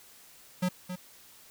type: tone with echo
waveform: square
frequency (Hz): 181.6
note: F#3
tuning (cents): -32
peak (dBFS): -26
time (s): 0.62-0.69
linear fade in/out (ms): 10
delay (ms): 270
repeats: 1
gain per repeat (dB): -9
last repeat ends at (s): 0.96
effects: white hiss -55 dBFS RMS until 1.5 s